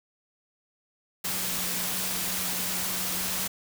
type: tone in noise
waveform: sine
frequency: 183.5 Hz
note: F#3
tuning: 14 cents flat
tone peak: -41 dBFS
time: 1.24-3.48 s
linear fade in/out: 10 ms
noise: white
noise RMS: -30 dBFS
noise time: 1.24-3.48 s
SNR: -14 dB
effects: none